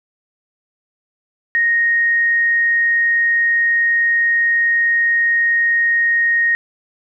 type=tone; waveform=sine; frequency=1864.7 Hz; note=A#6; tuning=in tune; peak=-12 dBFS; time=1.55-6.55 s; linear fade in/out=0 ms; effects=none